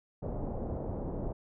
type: low-pass noise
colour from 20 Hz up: pink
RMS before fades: -36 dBFS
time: 0.22-1.33 s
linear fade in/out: 10 ms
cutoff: 730 Hz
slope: 24 dB/octave
effects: none